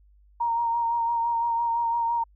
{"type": "tone with vibrato", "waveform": "sine", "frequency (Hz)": 932.3, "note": "A#5", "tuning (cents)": 0, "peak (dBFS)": -22, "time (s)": [0.4, 2.24], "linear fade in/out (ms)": 10, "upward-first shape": "sine", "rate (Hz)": 5.9, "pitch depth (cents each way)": 24, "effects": ["added 50 Hz sine -54 dBFS peak until 2.35 s"]}